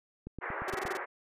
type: click train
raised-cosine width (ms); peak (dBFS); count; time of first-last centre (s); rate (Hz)
3; -28; 6; 0.27-0.853; 8.57
type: band-pass noise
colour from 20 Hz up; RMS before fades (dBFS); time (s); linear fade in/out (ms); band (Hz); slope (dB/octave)
white; -38; 0.41-1.06; 20; 350 to 2000; 48
type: tone bursts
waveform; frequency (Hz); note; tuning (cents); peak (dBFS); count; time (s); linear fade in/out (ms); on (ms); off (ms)
sawtooth; 380.9; G4; -50; -29; 7; 0.68-0.971; 2; 21; 24
effects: resampled to 32000 Hz